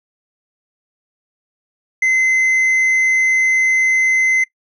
triangle tone with tanh clipping, 2056 Hz, C7, 31 cents flat, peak -12 dBFS, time 2.02-4.44 s, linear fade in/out 5 ms, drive 8 dB, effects noise-tail reverb RT60 0.1 s tail -22 dB re dry

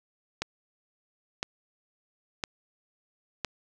click train, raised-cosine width 0.2 ms, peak -12 dBFS, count 4, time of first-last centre 0.42-3.447 s, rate 0.991 Hz, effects none

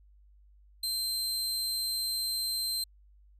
sawtooth tone, 4125 Hz, C8, 25 cents flat, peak -27 dBFS, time 0.83-2.84 s, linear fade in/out 5 ms, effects added 50 Hz sine -56 dBFS peak until 3.39 s + resampled to 32000 Hz

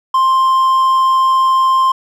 triangle tone, 1051 Hz, C6, 7 cents sharp, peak -7 dBFS, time 0.14-1.92 s, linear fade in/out 5 ms, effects none

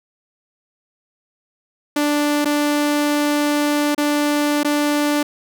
sawtooth tone with dropouts, 293.7 Hz, D4, in tune, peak -12 dBFS, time 1.96-5.23 s, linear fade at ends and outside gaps 5 ms, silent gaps 2.447-2.455 / 3.948-3.978 / 4.633-4.646 s, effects none

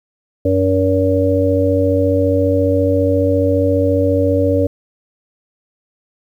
harmonic tone, 94.6 Hz, F#2, 39 cents sharp, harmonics 1 / 3 / 5 / 6, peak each -17 / -17 / -17 / -17 dBFS, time 0.45-4.67 s, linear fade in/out 5 ms, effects 8-bit

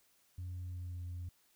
sine tone with pitch glide, 90.1 to 88.14 Hz, F#2 to F2, -45 to +16 cents, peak -38 dBFS, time 0.38-1.29 s, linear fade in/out 5 ms, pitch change -39 cents, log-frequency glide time 0.56-1.01 s, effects tanh soft clip ceiling -38 dBFS + white hiss -71 dBFS RMS until 1.55 s

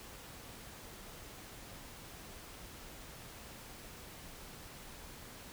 silence, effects pink hiss -51 dBFS RMS until 5.52 s

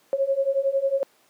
sine beating tone pair, 539 / 550 Hz, C#5 / C#5, -49 / -14 cents, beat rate 11 Hz, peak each -24 / -22 dBFS, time 0.13-1.03 s, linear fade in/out 0 ms, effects pink hiss -60 dBFS RMS until 1.29 s + high-pass 300 Hz 12 dB/octave

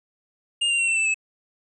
square tone with pitch steps, 2822 / 2777 / 2732 / 2688 / 2645 / 2603 Hz, F7 / F7 / F7 / E7 / E7 / E7, +17 / -10 / -39 / +33 / +5 / -22 cents, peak -20 dBFS, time 0.61-1.144 s, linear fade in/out 10 ms, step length 89 ms, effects resampled to 22050 Hz

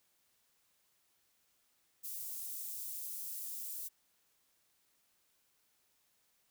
white high-pass noise, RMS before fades -43 dBFS, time 2.03-3.89 s, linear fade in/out 20 ms, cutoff 9500 Hz, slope 12 dB/octave, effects white hiss -75 dBFS RMS until 6.5 s

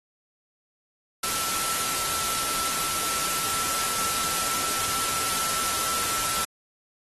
sine tone in noise, 1334 Hz, E6, 20 cents sharp, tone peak -33 dBFS, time 1.23-6.45 s, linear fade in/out 5 ms, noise white, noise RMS -27 dBFS, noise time 1.23-6.45 s, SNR -9 dB, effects AAC 32 kbps

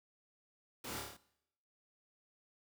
pink noise with echo, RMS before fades -45 dBFS, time 0.84-1 s, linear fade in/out 5 ms, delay 28 ms, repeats 6, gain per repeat -2 dB, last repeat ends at 1.168 s, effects noise-tail reverb RT60 0.8 s tail -20 dB re dry + high-pass 100 Hz 12 dB/octave

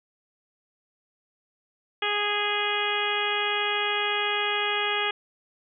harmonic tone, 413.8 Hz, G#4, 6 cents flat, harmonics 1 / 2 / 3 / 4 / 5 / 6 / 7 / 8, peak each -32 / -32 / -32 / -32 / -32 / -32 / -32 / -32 dBFS, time 2.02-5.11 s, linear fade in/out 5 ms, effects none

